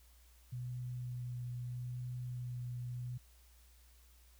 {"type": "tone with vibrato", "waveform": "sine", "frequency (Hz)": 123.47, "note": "B2", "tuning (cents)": 0, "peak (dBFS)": -39, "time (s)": [0.52, 3.18], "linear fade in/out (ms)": 10, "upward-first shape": "sine", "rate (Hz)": 0.78, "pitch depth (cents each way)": 12, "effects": ["added 60 Hz sine -61 dBFS peak until 4.39 s", "white hiss -68 dBFS RMS until 4.39 s"]}